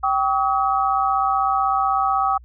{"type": "tone cluster", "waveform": "sine", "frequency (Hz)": [779, 1137, 1273], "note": ["G5", "C#6", "D#6"], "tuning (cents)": [-11, 44, 39], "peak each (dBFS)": [-20, -23, -21], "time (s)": [0.03, 2.38], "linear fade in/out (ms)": 10, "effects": ["added 60 Hz sine -42 dBFS peak until 2.44 s"]}